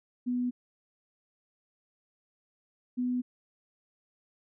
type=tone pair in turn; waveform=sine; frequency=246.9 / 248.5 Hz; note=B3 / B3; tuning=0 / +11 cents; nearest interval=unison; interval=11 cents; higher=second; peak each=-27 dBFS; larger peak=neither; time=0.26-0.51 / 2.97-3.22 s; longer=neither; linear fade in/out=20 ms; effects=none